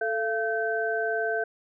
sine tone cluster, 440.6 / 683 / 1541 Hz, A4 / F5 / G6, +2 / -39 / -30 cents, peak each -29 dBFS, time 0.01-1.44 s, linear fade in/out 5 ms, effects none

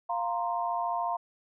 sine chord, F suspended fourth, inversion none, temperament equal, 698.5 / 932.3 / 1046.5 Hz, F5 / Bb5 / C6, 0 / 0 / 0 cents, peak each -31 / -32 / -34 dBFS, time 0.09-1.17 s, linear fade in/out 10 ms, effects none

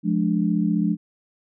sine chord, D diminished, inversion first, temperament just, 176.2 / 211.4 / 293.7 Hz, F3 / Ab3 / D4, +16 / +31 / 0 cents, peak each -22 / -22 / -25 dBFS, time 0.03-0.97 s, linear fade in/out 50 ms, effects none

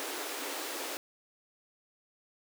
pink high-pass noise, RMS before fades -38 dBFS, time 0-0.97 s, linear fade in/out 0 ms, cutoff 270 Hz, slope 96 dB/octave, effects none

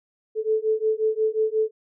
sine beating tone pair, 434 / 439.6 Hz, A4 / A4, -24 / -2 cents, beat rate 5.6 Hz, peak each -23 dBFS, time 0.35-1.71 s, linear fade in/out 50 ms, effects none

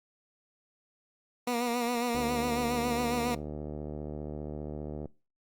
15% pulse tone with vibrato, 240 Hz, B3, 49 cents flat, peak -22 dBFS, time 1.47-3.35 s, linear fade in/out 5 ms, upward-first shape sine, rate 7.3 Hz, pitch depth 49 cents each way
click train, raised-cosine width 2 ms, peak -25 dBFS, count 219, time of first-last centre 2.15-5.057 s, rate 75 Hz
effects noise-tail reverb RT60 0.3 s tail -24 dB re dry + Opus 48 kbps

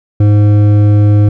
triangle tone with hard clipping, 103.83 Hz, G#2, in tune, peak -6 dBFS, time 0.2-1.29 s, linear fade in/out 5 ms, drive 13 dB, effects none

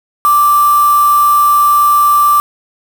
sine tone with quantisation, 1174.7 Hz, D6, in tune, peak -6 dBFS, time 0.25-2.4 s, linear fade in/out 0 ms, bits 3, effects none

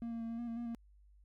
triangle tone with pitch steps, 232.8 / 230.5 / 228.2 / 230.5 / 237.8 / 230 / 237.5 / 232 Hz, A#3 / A#3 / A#3 / A#3 / A#3 / A#3 / A#3 / A#3, -2 / -19 / -37 / -19 / +35 / -23 / +33 / -8 cents, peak -36 dBFS, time 0.02-0.748 s, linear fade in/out 0 ms, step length 91 ms, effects added 50 Hz sine -60 dBFS peak until 1.24 s

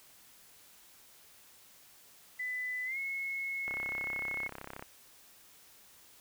sine tone with pitch glide, 2000 to 2181 Hz, B6 to C#7, +21 to -29 cents, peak -34 dBFS, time 2.39-4.48 s, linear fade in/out 10 ms, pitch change +150 cents, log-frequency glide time 2.85-2.98 s
click train, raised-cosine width 0.5 ms, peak -27 dBFS, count 39, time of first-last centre 3.68-4.825 s, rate 33.2 Hz
effects white hiss -59 dBFS RMS until 6.2 s

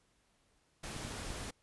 pink noise, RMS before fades -43 dBFS, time 0.83-1.51 s, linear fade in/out 10 ms
clicks, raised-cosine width 5 ms, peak -31 dBFS, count 3, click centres 0.965 / 1.05 / 1.305 s
effects pink hiss -73 dBFS RMS until 1.62 s + resampled to 24000 Hz

